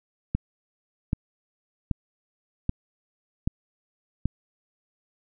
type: click train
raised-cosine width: 5 ms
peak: -11 dBFS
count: 6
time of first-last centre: 0.35-4.256 s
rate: 1.28 Hz
effects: none